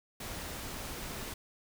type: noise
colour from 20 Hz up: pink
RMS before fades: -41 dBFS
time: 0.2-1.34 s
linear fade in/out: 5 ms
effects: none